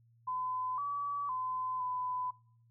sine tone with pitch steps, 1014 / 1145 / 1020 / 1003 Hz, B5 / D6 / C6 / B5, +45 / -44 / -44 / +26 cents, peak -33 dBFS, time 0.27-2.31 s, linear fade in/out 10 ms, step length 510 ms, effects noise-tail reverb RT60 0.6 s tail -25 dB re dry + added 116 Hz sine -63 dBFS peak until 2.7 s

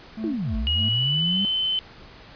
triangle tone with tremolo, 220 Hz, A3, in tune, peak -25 dBFS, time 0.17-0.89 s, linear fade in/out 5 ms, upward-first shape sine, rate 3.2 Hz, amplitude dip 95%
sine linear two-way sweep, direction down then up, 349.2 to 49.92 to 201.3 Hz, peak -24 dBFS, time 0.24-1.45 s, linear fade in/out 0 ms, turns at 0.56 s
sine tone with pitch glide, 2893 to 3056 Hz, F#7 to G7, -40 to -45 cents, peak -21 dBFS, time 0.67-1.79 s, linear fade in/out 0 ms, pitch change +95 cents, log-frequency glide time 0.78-1.45 s
effects pink hiss -46 dBFS RMS until 2.35 s + resampled to 11025 Hz

